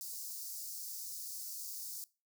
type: high-pass noise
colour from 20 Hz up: white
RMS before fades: -44 dBFS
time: 0.01-2.04 s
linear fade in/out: 0 ms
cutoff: 4600 Hz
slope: 48 dB/octave
effects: noise-tail reverb RT60 0.3 s tail -21 dB re dry